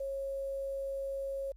sine tone with quantisation, 546 Hz, C#5, 26 cents flat, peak -34 dBFS, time 0-1.52 s, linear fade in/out 5 ms, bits 10, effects added 49 Hz sine -51 dBFS peak until 1.56 s + resampled to 32000 Hz

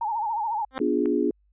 sine tone with vibrato, 880 Hz, A5, in tune, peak -24 dBFS, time 0.01-0.65 s, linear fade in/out 5 ms, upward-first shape sine, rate 14 Hz, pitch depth 110 cents each way
10% pulse tone with exponential growth, 262.7 Hz, C4, 7 cents sharp, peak -16 dBFS, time 0.71-0.78 s, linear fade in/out 0 ms, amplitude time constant 15 ms
clicks, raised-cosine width 0.5 ms, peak -25 dBFS, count 2, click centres 0.79 / 1.058 s
sine chord, B diminished seventh, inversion none, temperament equal with one note detuned, 246.9 / 293.7 / 352.1 / 415.3 Hz, B3 / D4 / F4 / Ab4, 0 / 0 / +14 / 0 cents, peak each -27 / -25 / -26 / -26 dBFS, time 0.8-1.31 s, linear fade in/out 5 ms
effects added 50 Hz sine -61 dBFS peak until 1.52 s + resampled to 8000 Hz

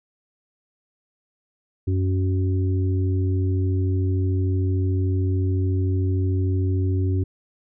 harmonic tone, 93.5 Hz, F#2, 19 cents sharp, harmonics 1 / 3 / 4, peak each -19 / -29 / -31 dBFS, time 1.87-7.24 s, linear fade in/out 10 ms, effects none

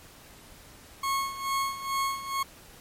40% pulse tone with tremolo, 1093 Hz, C#6, 25 cents flat, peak -24 dBFS, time 1.03-2.43 s, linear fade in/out 5 ms, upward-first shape sine, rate 2.3 Hz, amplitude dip 75%, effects pink hiss -51 dBFS RMS until 2.8 s + MP3 64 kbps

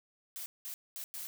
blue noise bursts at uneven times, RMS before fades -42 dBFS, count 4, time 0.36-0.46 / 0.65-0.74 / 0.96-1.04 / 1.14-1.27 s, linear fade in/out 0 ms, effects none

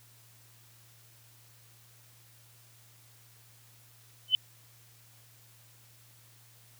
sine tone with exponential growth, 3031 Hz, F#7, 41 cents sharp, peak -15 dBFS, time 4.28-4.35 s, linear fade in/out 1 ms, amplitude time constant 15 ms, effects added 116 Hz sine -60 dBFS peak until 6.79 s + white hiss -60 dBFS RMS until 6.79 s

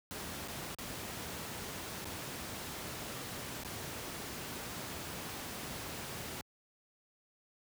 pink noise with dropouts, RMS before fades -42 dBFS, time 0.11-6.41 s, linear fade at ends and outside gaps 0 ms, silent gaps 0.477-0.483 / 0.747-0.786 / 2.045-2.054 / 3.635-3.648 s, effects high-pass 80 Hz 12 dB/octave

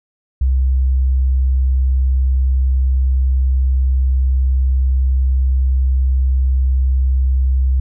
sine tone, 65.1 Hz, C2, 8 cents flat, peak -11 dBFS, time 0.41-7.8 s, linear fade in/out 5 ms, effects none

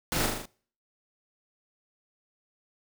pink noise with echo, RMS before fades -29 dBFS, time 0.12-0.26 s, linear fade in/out 0 ms, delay 39 ms, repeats 5, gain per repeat -3 dB, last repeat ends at 0.455 s, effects noise-tail reverb RT60 0.5 s tail -24 dB re dry

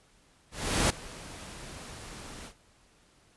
pink noise with ADSR envelope, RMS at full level -24 dBFS, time 0.51-2.54 s, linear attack 390 ms, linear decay 5 ms, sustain -20 dB, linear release 83 ms, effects pink hiss -63 dBFS RMS until 3.36 s + resampled to 24000 Hz

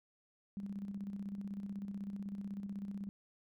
sine tone with tremolo, 199.4 Hz, G3, 30 cents sharp, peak -38 dBFS, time 0.57-3.09 s, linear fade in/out 0 ms, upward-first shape square, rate 16 Hz, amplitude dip 50%, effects none

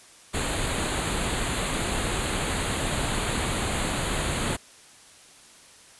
pink band-stop noise, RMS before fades -27 dBFS, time 0.33-4.57 s, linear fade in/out 20 ms, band 4500 to 6600 Hz, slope 96 dB/octave, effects white hiss -51 dBFS RMS until 5.99 s + resampled to 24000 Hz

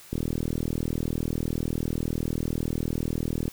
click train, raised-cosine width 3 ms, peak -15 dBFS, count 135, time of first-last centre 0.13-3.48 s, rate 40 Hz, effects white hiss -49 dBFS RMS until 3.52 s

